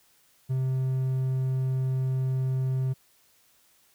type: tone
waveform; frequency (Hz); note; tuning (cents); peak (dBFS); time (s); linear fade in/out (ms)
triangle; 130.81; C3; 0; -22; 0.49-2.94; 20
effects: white hiss -63 dBFS RMS until 3.94 s